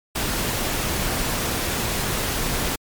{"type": "noise", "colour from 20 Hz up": "pink", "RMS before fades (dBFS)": -24, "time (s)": [0.15, 2.76], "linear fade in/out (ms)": 10, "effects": ["MP3 96 kbps"]}